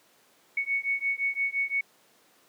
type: beating tone pair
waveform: sine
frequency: 2217 / 2222.8 Hz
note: C#7 / C#7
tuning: 0 / +4 cents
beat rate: 5.8 Hz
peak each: -29 / -29 dBFS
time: 0.57-1.81 s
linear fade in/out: 5 ms
effects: pink hiss -61 dBFS RMS until 2.48 s + high-pass 300 Hz 12 dB/octave